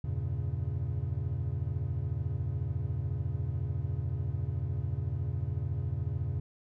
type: chord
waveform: triangle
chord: E diminished seventh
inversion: none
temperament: equal with one note detuned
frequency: 82.41 / 96.32 / 116.54 / 138.59 Hz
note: E2 / G2 / Bb2 / Db3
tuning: 0 / -30 / 0 / 0 cents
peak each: -34 dBFS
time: 0.04-6.4 s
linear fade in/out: 5 ms
effects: none